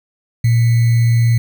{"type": "tone with sample-and-hold", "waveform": "sine", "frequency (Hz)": 116.8, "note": "A#2", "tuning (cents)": 4, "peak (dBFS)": -9, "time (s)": [0.44, 1.38], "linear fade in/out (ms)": 5, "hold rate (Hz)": 2100, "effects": []}